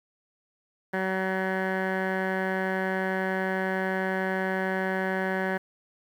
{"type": "tone with low-pass filter", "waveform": "15% pulse", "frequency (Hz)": 188.9, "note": "F#3", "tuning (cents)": 36, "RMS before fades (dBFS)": -28, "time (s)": [0.93, 5.58], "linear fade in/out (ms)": 10, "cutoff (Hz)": 1600, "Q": 3.9, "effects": ["9-bit"]}